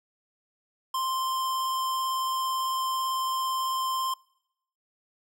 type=tone with vibrato; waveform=square; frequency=1046.5 Hz; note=C6; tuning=in tune; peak=-27 dBFS; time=0.94-4.14 s; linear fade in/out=5 ms; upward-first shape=triangle; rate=18 Hz; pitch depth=10 cents each way; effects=noise-tail reverb RT60 0.8 s tail -26 dB re dry